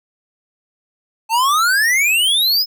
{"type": "exponential sweep", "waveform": "square", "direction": "up", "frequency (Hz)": [869, 5240], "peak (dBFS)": -13, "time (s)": [1.29, 2.66], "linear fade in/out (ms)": 50, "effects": []}